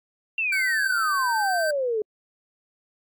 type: exponential sweep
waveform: sine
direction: down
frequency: 2752 to 415.3 Hz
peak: -22 dBFS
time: 0.38-2.02 s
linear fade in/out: 2 ms
type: tone with pitch glide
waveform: square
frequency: 1537 to 1554 Hz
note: G6 to G6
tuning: -35 to -16 cents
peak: -26 dBFS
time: 0.52-1.71 s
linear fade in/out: 5 ms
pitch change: +19 cents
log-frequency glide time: 1.03-1.43 s
effects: AAC 64 kbps

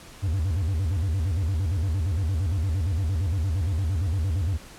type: tone with vibrato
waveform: triangle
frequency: 87.31 Hz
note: F2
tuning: in tune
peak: -20 dBFS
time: 0.22-4.58 s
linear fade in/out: 20 ms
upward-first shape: square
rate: 8.7 Hz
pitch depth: 200 cents each way
effects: pink hiss -46 dBFS RMS until 4.78 s + low-pass 11000 Hz 12 dB/octave

